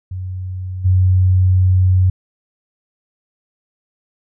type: tone with level steps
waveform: sine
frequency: 92.5 Hz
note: F#2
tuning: in tune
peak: -22 / -9 dBFS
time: 0.11-2.1 s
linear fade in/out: 5 ms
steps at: 0.84 s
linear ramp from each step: 20 ms
effects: none